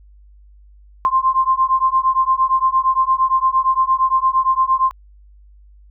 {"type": "beating tone pair", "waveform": "sine", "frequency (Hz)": [1046.5, 1055.2], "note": ["C6", "C6"], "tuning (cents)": [0, 14], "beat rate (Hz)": 8.7, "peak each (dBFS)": -16, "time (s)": [1.05, 4.91], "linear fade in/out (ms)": 0, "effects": ["added 50 Hz sine -43 dBFS peak until 5.9 s"]}